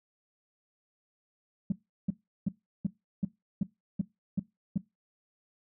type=tone bursts; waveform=sine; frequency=192.1 Hz; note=G3; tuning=35 cents flat; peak=-23 dBFS; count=9; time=1.7-4.778 s; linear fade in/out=5 ms; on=22 ms; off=360 ms; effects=noise-tail reverb RT60 0.2 s tail -20 dB re dry + tanh soft clip ceiling -20 dBFS